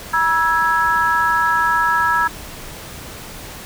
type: chord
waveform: sine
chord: E major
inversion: second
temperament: equal with one note detuned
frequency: 962.4 / 1318.5 / 1661.2 Hz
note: B5 / E6 / G#6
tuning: -45 / 0 / 0 cents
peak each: -18 dBFS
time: 0.13-2.28 s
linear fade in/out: 10 ms
effects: pink hiss -34 dBFS RMS until 3.65 s